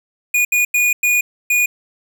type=tone bursts at uneven times; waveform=square; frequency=2450 Hz; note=D#7; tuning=27 cents flat; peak=-13 dBFS; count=5; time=0.34-0.45 / 0.52-0.65 / 0.74-0.93 / 1.03-1.21 / 1.5-1.66 s; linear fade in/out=5 ms; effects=none